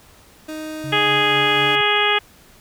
30% pulse tone with pitch glide, 311.1 to 301.2 Hz, D#4 to D4, 0 to +44 cents, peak -25 dBFS, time 0.48-1.76 s, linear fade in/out 10 ms, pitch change -56 cents, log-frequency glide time 0.86-1.34 s
sine tone with tremolo, 138.59 Hz, C#3, in tune, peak -27 dBFS, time 0.84-1.81 s, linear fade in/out 0 ms, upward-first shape sine, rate 4.1 Hz, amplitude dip 60%
harmonic tone, 415.3 Hz, G#4, in tune, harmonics 1 / 2 / 3 / 4 / 5 / 6 / 7 / 8, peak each -23 / -23 / -23 / -23 / -23 / -23 / -23 / -23 dBFS, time 0.92-2.19 s, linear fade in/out 10 ms
effects pink hiss -49 dBFS RMS until 2.6 s

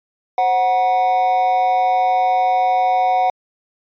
triangle tone with amplitude modulation, 740 Hz, F#5, in tune, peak -8 dBFS, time 0.38-3.3 s, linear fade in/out 2 ms, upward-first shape sine, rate 213 Hz, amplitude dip 70%, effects resampled to 11025 Hz

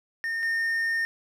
triangle tone pair in turn, 1826 / 1826 Hz, A#6 / A#6, -36 / -36 cents, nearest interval unison, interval 0 cents, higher neither, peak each -25 / -22 dBFS, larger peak second, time 0.24-0.43 / 0.43-1.05 s, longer second, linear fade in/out 0 ms, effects none

